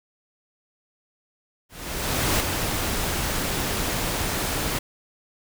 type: noise with ADSR envelope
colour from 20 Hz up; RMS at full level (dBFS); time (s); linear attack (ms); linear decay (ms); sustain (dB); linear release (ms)
pink; -21; 1.69-4.79; 710; 9; -5; 7
effects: none